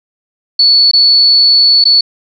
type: tone with dropouts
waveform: sine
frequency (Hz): 4435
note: C#8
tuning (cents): 0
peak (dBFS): -4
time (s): 0.59-2.01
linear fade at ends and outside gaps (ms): 5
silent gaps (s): 0.914-0.933 / 1.841-1.853
effects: none